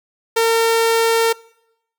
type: tone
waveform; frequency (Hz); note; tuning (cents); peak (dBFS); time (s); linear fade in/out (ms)
sawtooth; 455.8; A#4; -39; -9; 0.36-1.33; 10
effects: noise-tail reverb RT60 0.8 s tail -23 dB re dry